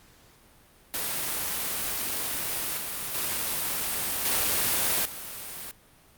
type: noise with level steps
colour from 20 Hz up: white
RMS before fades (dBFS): -30 / -33 / -29 / -25 / -38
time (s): 0.94-5.71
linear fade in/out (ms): 0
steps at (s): 2.77 / 3.14 / 4.25 / 5.05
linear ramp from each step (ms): 5
effects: pink hiss -57 dBFS RMS until 6.17 s + Opus 48 kbps